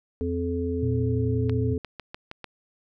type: harmonic tone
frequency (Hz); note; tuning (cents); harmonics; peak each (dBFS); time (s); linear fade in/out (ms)
86.2; F2; -22; 1 / 3 / 5; -29 / -29 / -29; 0.21-1.78; 0
type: tone with pitch glide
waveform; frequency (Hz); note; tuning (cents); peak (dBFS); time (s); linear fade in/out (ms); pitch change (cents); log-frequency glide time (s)
sine; 120 to 116.99; B2 to A#2; -49 to +7; -24; 0.82-1.74; 10; -44; 0.95-1.18
type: clicks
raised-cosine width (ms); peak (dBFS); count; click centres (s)
0.3; -20; 6; 1.496 / 1.847 / 1.997 / 2.145 / 2.314 / 2.443
effects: none